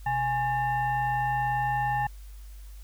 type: tone with frequency modulation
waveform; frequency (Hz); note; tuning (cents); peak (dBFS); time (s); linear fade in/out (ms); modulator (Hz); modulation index
sine; 830.6; G#5; 0; -24; 0.06-2.07; 5; 958; 0.75
effects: added 50 Hz sine -41 dBFS peak until 2.83 s + white hiss -58 dBFS RMS until 2.83 s